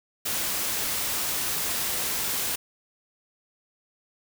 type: noise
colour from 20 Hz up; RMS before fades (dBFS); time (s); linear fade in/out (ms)
white; -28; 0.25-2.56; 10
effects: none